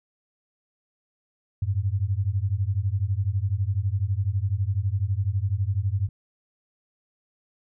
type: beating tone pair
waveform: sine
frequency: 92.5 / 104.5 Hz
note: F#2 / G#2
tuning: 0 / +11 cents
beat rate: 12 Hz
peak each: -25 dBFS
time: 1.62-6.09 s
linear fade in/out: 5 ms
effects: none